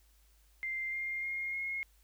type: tone with pitch steps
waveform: sine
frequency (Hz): 2093 / 2114 / 2135 / 2156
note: C7 / C7 / C7 / C#7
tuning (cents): 0 / +17 / +34 / -49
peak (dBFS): -34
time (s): 0.63-1.83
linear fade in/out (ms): 0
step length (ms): 300
effects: added 52 Hz sine -63 dBFS peak until 2.03 s + white hiss -70 dBFS RMS until 2.03 s